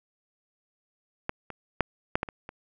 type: clicks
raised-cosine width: 0.5 ms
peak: -13 / -23 / -7 / -8 / -12 / -23 / -24 dBFS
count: 7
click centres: 1.294 / 1.503 / 1.807 / 2.155 / 2.231 / 2.288 / 2.491 s
effects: none